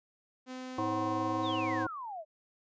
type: tone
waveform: sawtooth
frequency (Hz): 256.2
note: C4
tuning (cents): -36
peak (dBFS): -36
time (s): 0.46-1.87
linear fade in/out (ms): 50
type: harmonic tone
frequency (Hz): 106.8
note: G#2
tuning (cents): +49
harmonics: 1 / 3 / 5 / 7 / 9 / 10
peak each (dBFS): -41 / -34 / -39 / -38 / -41 / -35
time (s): 0.78-1.87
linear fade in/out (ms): 5
type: exponential sweep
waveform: sine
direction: down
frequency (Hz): 3981 to 599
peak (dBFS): -38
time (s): 1.42-2.25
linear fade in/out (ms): 50
effects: resampled to 16000 Hz

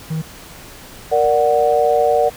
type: tone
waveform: triangle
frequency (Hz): 158.9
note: D#3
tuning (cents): +37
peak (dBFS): -17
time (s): 0.1-0.22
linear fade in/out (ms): 10
type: chord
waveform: sine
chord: Bb augmented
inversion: none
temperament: equal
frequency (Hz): 466.2 / 587.3 / 740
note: Bb4 / D5 / F#5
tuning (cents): 0 / 0 / 0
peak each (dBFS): -16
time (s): 1.11-2.3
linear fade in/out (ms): 20
effects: pink hiss -38 dBFS RMS until 2.36 s

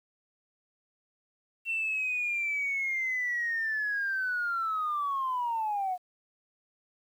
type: linear sweep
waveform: sine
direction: down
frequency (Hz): 2711 to 715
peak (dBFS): -27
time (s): 1.65-5.98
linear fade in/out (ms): 50
effects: tanh soft clip ceiling -23 dBFS + 10-bit

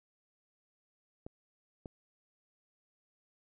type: clicks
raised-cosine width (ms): 2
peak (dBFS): -30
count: 2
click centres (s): 1.265 / 1.858
effects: none

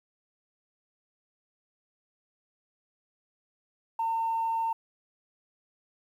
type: tone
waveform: sine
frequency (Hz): 907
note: A#5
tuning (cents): -48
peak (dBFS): -25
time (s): 3.99-4.73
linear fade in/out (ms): 5
effects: tanh soft clip ceiling -22 dBFS + 10-bit

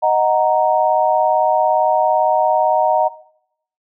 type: chord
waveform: sine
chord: D# minor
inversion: none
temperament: equal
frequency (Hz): 622.3 / 740 / 932.3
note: D#5 / F#5 / A#5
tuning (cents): 0 / 0 / 0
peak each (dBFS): -16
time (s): 0.02-3.09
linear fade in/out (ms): 20
effects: noise-tail reverb RT60 0.7 s tail -18 dB re dry

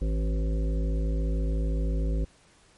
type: harmonic tone with a mistuned harmonic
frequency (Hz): 53.8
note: A1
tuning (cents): -38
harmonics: 1 / 3 / 5 / 7 / 9 / 10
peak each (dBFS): -24 / -34 / -38 / -41 / -43 / -44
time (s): 0.01-2.25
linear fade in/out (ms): 10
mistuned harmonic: 3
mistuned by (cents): +20
effects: pink hiss -59 dBFS RMS until 2.77 s + MP3 48 kbps

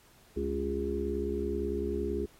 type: harmonic tone with a mistuned harmonic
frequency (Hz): 70.6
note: C#2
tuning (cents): +32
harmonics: 1 / 3 / 4 / 5 / 6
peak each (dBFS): -36 / -38 / -39 / -35 / -34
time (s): 0.36-2.26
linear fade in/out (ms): 10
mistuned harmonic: 6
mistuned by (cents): -52
effects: pink hiss -61 dBFS RMS until 2.39 s + AAC 48 kbps

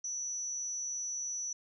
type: tone with amplitude modulation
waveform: sine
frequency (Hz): 5920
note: F#8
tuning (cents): 0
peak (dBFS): -32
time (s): 0.04-1.53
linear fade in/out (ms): 5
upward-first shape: sine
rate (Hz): 277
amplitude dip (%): 60
effects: none

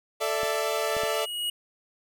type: chord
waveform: sawtooth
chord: A suspended fourth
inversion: none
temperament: equal with one note detuned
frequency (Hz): 440 / 587.3 / 665.8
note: A4 / D5 / E5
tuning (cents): 0 / 0 / +17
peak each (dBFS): -26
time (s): 0.2-1.26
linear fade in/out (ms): 20
type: tone with exponential growth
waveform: square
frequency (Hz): 2897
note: F#7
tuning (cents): -37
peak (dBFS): -26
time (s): 0.35-1.5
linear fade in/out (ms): 5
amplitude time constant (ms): 250
type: clicks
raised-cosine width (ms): 3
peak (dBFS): -27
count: 3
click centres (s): 0.433 / 0.967 / 1.035
effects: none

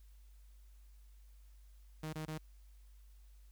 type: tone bursts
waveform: sawtooth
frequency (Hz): 156.1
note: D#3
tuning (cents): +6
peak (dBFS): -36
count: 3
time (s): 2.03-2.38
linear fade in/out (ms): 5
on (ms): 100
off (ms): 25
effects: added 50 Hz sine -56 dBFS peak until 3.51 s + white hiss -74 dBFS RMS until 3.51 s

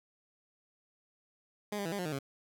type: tone with pitch steps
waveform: 15% pulse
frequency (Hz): 207.4 / 200.8 / 164.4 / 202.1 / 179.5 / 154.3 / 137.4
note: G#3 / G3 / E3 / G#3 / F3 / D#3 / C#3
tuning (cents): -2 / +42 / -4 / -47 / +48 / -14 / -15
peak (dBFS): -28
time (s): 1.72-2.189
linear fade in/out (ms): 5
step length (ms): 67
effects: none

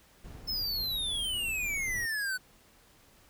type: noise with tremolo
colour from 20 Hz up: brown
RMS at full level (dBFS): -43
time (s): 0.24-2.06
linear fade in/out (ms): 5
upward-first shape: sine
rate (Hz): 3.6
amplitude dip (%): 25
type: exponential sweep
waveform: square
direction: down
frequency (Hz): 5300 to 1480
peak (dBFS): -31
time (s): 0.47-2.38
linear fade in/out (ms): 20
type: clicks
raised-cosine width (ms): 3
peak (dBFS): -37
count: 4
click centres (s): 1.487 / 1.778 / 1.88 / 1.967
effects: pink hiss -61 dBFS RMS until 3.29 s

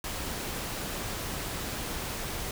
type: noise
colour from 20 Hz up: pink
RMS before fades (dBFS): -35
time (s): 0.04-2.51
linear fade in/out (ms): 2
effects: none

